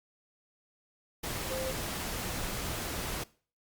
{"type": "tone in noise", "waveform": "sine", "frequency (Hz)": 523.3, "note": "C5", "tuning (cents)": 0, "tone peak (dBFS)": -34, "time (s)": [1.5, 1.72], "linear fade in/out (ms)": 10, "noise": "pink", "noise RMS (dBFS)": -36, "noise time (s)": [1.23, 3.24], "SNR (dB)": -1, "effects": ["noise-tail reverb RT60 0.4 s tail -20 dB re dry", "Opus 48 kbps"]}